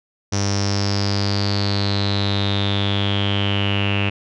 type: tone with low-pass filter sweep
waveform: sawtooth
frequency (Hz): 100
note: G2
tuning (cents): +35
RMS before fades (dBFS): -20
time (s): 0.32-4.1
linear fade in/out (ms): 10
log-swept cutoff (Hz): 5800 to 2700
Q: 9.3
effects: none